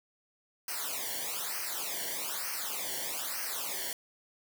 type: noise with flanger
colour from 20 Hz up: white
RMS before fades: -36 dBFS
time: 0.68-3.93 s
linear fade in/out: 2 ms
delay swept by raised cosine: 0.27 to 0.8 ms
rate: 1.1 Hz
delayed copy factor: -0.95
effects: none